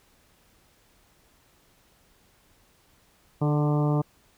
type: harmonic tone with a mistuned harmonic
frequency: 148.5 Hz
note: D3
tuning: 20 cents sharp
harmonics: 1 / 2 / 3 / 4 / 5 / 6 / 7 / 8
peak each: -22 / -28 / -32 / -34 / -36 / -38 / -39 / -40 dBFS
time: 3.41-4.02 s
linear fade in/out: 10 ms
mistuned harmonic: 3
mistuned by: -24 cents
effects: pink hiss -62 dBFS RMS until 4.37 s